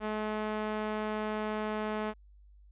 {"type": "tone with band-pass filter", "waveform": "sawtooth", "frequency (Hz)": 214.2, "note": "A3", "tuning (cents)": -46, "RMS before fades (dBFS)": -34, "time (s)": [0, 2.14], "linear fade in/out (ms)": 50, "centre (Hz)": 850, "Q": 0.54, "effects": ["added 50 Hz sine -54 dBFS peak until 2.71 s", "resampled to 8000 Hz"]}